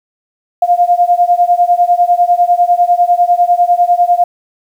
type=beating tone pair; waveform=sine; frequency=698.5 / 708.5 Hz; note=F5 / F5; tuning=0 / +25 cents; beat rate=10 Hz; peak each=-10 dBFS; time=0.62-4.24 s; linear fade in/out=5 ms; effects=7-bit